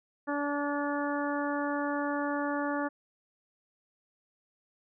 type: harmonic tone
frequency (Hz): 288.4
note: D4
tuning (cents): -31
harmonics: 1 / 2 / 3 / 4 / 5 / 6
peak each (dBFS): -32 / -35 / -37 / -38 / -39 / -40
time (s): 0.27-2.89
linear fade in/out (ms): 20
effects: none